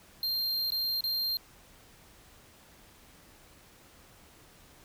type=tone with dropouts; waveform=square; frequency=4186 Hz; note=C8; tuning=in tune; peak=-29 dBFS; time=0.23-1.37 s; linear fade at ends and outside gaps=1 ms; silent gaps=0.704-0.72 / 1.007-1.039 s; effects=pink hiss -57 dBFS RMS until 4.84 s